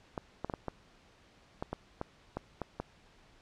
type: clicks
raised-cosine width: 1 ms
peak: -21 dBFS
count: 11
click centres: 0.178 / 0.446 / 0.498 / 0.538 / 0.683 / 1.625 / 1.73 / 2.014 / 2.37 / 2.617 / 2.8 s
effects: pink hiss -62 dBFS RMS until 3.41 s + low-pass 5000 Hz 12 dB/octave